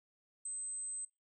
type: tone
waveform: sine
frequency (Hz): 8200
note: C9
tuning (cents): -36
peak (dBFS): -36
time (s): 0.45-1.05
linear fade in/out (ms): 5
effects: noise-tail reverb RT60 0.2 s tail -19 dB re dry + tanh soft clip ceiling -38 dBFS